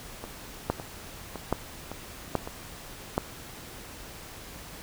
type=two click trains; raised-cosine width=1 ms; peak=-10 / -22 dBFS; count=4 / 5; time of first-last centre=0.7-3.179 / 0.24-2.475 s; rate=1.21 / 1.79 Hz; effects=pink hiss -44 dBFS RMS until 4.82 s